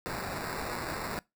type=noise with sample-and-hold; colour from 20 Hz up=white; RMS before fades=-36 dBFS; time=0.06-1.19 s; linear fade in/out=0 ms; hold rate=3150 Hz; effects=noise-tail reverb RT60 0.2 s tail -23 dB re dry